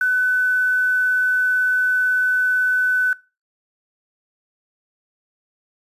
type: tone with quantisation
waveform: sine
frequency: 1503 Hz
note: F#6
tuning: 27 cents sharp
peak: -15 dBFS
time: 0.01-3.13 s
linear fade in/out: 2 ms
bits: 7
effects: noise-tail reverb RT60 0.3 s tail -22 dB re dry + resampled to 32000 Hz